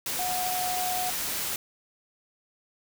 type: tone in noise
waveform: sine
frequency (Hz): 730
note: F#5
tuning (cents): -24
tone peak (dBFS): -29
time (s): 0.19-1.1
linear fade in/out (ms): 2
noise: white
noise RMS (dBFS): -31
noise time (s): 0.06-1.56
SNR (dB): -1
effects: none